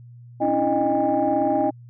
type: tone cluster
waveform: sine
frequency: 272.1 / 293.7 / 330 / 616 / 806 Hz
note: C#4 / D4 / E4 / D#5 / G5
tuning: -32 / 0 / +2 / -17 / +48 cents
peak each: -26 / -26 / -25 / -22 / -22 dBFS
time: 0.4-1.71 s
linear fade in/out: 20 ms
effects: tanh soft clip ceiling -10 dBFS + added 120 Hz sine -41 dBFS peak until 1.89 s